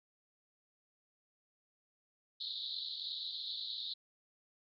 pink band-pass noise, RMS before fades -42 dBFS, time 2.4-3.94 s, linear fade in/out 10 ms, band 3600 to 4300 Hz, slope 96 dB/octave, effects none

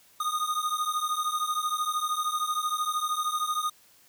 square beating tone pair, 1227 / 1240 Hz, D#6 / D#6, -25 / -6 cents, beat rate 13 Hz, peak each -30 / -31 dBFS, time 0.2-3.7 s, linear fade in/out 5 ms, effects white hiss -59 dBFS RMS until 4.08 s

